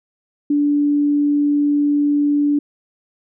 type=tone; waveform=sine; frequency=290.7 Hz; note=D4; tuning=18 cents flat; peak=-13 dBFS; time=0.5-2.59 s; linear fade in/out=5 ms; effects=none